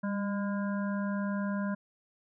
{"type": "harmonic tone with a mistuned harmonic", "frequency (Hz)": 203.1, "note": "G#3", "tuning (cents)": -38, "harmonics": [1, 3, 5, 7, 8], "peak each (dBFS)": [-30, -40, -42, -44, -45], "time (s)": [0.03, 1.75], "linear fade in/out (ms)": 10, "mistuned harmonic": 1, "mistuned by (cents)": -34, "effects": []}